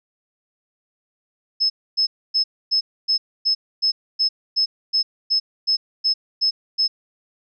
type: tone bursts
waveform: sine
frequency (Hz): 5200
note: E8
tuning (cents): -24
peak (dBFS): -15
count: 15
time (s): 1.6-6.88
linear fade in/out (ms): 20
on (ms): 100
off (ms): 270
effects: none